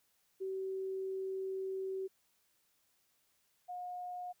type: tone pair in turn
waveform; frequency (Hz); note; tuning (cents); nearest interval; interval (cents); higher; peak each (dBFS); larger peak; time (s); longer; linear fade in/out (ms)
sine; 381.9 / 718.9; G4 / F5; -45 / +50; major seventh; 1095; second; -36 / -40; first; 0.4-2.08 / 3.68-4.33; first; 20
effects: white hiss -75 dBFS RMS until 4.4 s